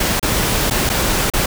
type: noise with dropouts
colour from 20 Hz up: pink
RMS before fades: -17 dBFS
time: 0-1.46 s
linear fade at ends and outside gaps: 5 ms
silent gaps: 0.197-0.227 / 0.701-0.708 / 0.893-0.898 / 1.301-1.336 s
effects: none